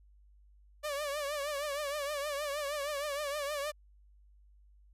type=tone with vibrato; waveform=sawtooth; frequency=580 Hz; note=D5; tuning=22 cents flat; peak=-30 dBFS; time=0.83-3.72 s; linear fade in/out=20 ms; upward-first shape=triangle; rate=6.4 Hz; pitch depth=100 cents each way; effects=added 50 Hz sine -58 dBFS peak until 4.93 s + resampled to 32000 Hz